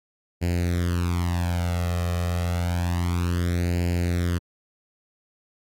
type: tone with flanger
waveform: sawtooth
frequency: 87.31 Hz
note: F2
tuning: in tune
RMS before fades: -24 dBFS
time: 0.41-4.39 s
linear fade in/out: 20 ms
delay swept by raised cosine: 0.42 to 1.62 ms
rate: 0.29 Hz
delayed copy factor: +0.85
effects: AAC 64 kbps